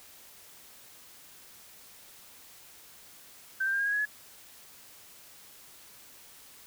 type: tone with pitch steps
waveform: sine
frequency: 1552 / 1575.5 / 1599.3 / 1623.5 / 1648.1 / 1673 / 1698.3 Hz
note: G6 / G6 / G6 / G#6 / G#6 / G#6 / G#6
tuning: -18 / +8 / +34 / -40 / -14 / +12 / +38 cents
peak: -26 dBFS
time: 3.6-4.055 s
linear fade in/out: 10 ms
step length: 65 ms
effects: white hiss -53 dBFS RMS until 6.66 s